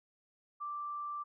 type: tone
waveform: sine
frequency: 1174.7 Hz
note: D6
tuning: in tune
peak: -37 dBFS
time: 0.6-1.24 s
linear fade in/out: 20 ms
effects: none